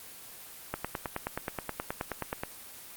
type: click train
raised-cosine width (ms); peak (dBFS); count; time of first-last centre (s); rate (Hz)
0.5; -16; 17; 0.74-2.435; 9.44
effects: white hiss -47 dBFS RMS until 2.96 s + Opus 24 kbps